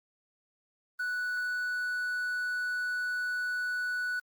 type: tone with quantisation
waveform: triangle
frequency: 1480 Hz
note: F#6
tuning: in tune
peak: -28 dBFS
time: 0.99-4.2 s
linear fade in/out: 10 ms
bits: 9
effects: Opus 24 kbps